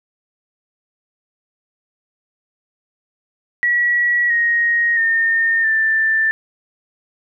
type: tone with pitch steps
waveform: sine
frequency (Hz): 1928 / 1875.3 / 1824 / 1774.1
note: B6 / A#6 / A#6 / A6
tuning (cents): -42 / +10 / -38 / +14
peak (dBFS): -13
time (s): 3.63-6.31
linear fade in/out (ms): 0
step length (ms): 670
effects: none

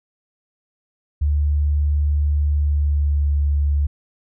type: tone with pitch glide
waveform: sine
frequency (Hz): 73.42 to 72.2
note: D2 to D2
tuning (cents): 0 to -29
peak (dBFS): -15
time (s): 1.21-3.87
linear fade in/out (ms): 10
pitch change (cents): -29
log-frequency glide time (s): 2.55-3.33
effects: none

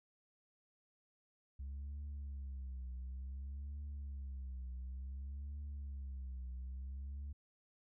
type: tone with vibrato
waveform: sine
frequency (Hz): 67.4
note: C#2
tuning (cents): -48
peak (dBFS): -40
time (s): 1.59-7.33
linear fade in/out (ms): 10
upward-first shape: triangle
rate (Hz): 0.56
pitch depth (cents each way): 130
effects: tanh soft clip ceiling -41 dBFS

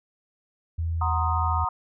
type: tone with vibrato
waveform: sine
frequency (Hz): 82.3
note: E2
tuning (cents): -2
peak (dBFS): -24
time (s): 0.78-1.65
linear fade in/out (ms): 10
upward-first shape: triangle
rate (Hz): 2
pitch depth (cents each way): 13
type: chord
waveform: sine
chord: C half-diminished seventh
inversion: second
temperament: equal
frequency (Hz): 740 / 932.3 / 1046.5 / 1244.5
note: Gb5 / Bb5 / C6 / Eb6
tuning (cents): 0 / 0 / 0 / 0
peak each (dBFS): -32 / -28 / -31 / -28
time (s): 1.01-1.69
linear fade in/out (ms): 5
effects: none

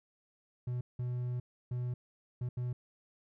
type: tone bursts at uneven times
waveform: triangle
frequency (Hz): 123.47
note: B2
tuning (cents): 0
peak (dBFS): -31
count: 5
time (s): 0.67-0.81 / 0.99-1.4 / 1.71-1.94 / 2.41-2.49 / 2.57-2.73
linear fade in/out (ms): 5
effects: none

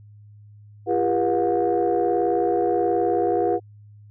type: tone cluster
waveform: sine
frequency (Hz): 342.5 / 401.4 / 483.1 / 722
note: F4 / G4 / B4 / F#5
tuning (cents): -34 / +41 / -38 / -43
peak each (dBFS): -23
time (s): 0.86-3.6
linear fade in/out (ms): 50
effects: tanh soft clip ceiling -11 dBFS + added 104 Hz sine -44 dBFS peak until 4.1 s

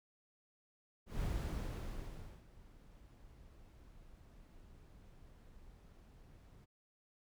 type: noise with ADSR envelope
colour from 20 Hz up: brown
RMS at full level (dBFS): -37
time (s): 1.06-6.66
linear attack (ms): 160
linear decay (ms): 1200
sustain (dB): -22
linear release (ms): 23
effects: none

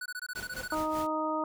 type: tone bursts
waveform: square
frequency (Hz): 1480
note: F#6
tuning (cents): 0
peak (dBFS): -36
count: 11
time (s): 0.01-0.748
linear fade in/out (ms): 5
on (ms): 48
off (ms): 21
type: noise with tremolo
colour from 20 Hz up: pink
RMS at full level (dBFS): -42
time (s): 0.35-1.07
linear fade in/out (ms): 5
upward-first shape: sine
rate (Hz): 5.1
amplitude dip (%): 80
type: tone with exponential growth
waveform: sine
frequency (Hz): 520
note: C5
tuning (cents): -11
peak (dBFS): -38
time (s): 0.38-0.62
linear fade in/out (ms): 5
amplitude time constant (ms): 51
type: harmonic tone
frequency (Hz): 311.1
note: D#4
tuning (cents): 0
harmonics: 1 / 2 / 3 / 4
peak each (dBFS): -34 / -34 / -34 / -34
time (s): 0.72-1.44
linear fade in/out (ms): 2
effects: none

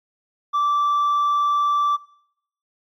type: tone with hard clipping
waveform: triangle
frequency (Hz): 1166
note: D6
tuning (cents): -13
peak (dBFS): -16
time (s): 0.53-1.97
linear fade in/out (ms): 20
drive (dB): 1
effects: noise-tail reverb RT60 0.7 s tail -20 dB re dry + MP3 96 kbps

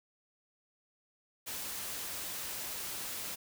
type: noise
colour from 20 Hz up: white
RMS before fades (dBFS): -40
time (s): 1.46-3.36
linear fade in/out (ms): 20
effects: none

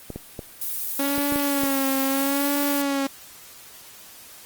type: clicks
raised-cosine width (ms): 2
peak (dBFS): -18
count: 7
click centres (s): 0.103 / 0.16 / 0.392 / 1.181 / 1.323 / 1.359 / 1.635
type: noise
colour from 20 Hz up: violet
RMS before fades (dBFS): -28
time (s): 0.61-2.82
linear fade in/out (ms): 5
type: tone with vibrato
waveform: sawtooth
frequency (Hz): 277.2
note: C#4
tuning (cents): 0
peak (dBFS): -18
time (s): 0.99-3.07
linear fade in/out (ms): 5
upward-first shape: sine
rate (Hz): 0.77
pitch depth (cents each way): 51
effects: white hiss -45 dBFS RMS until 4.45 s + Opus 24 kbps

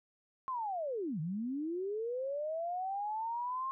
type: linear two-way sweep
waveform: sine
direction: down then up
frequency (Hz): 1074 to 147.2 to 1074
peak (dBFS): -34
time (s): 0.48-3.71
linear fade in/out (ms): 0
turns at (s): 1.2
effects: none

